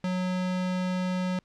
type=tone; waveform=square; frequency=183.3 Hz; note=F#3; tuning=16 cents flat; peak=-27 dBFS; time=0.04-1.39 s; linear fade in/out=2 ms; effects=pink hiss -70 dBFS RMS until 1.44 s + low-pass 5000 Hz 12 dB/octave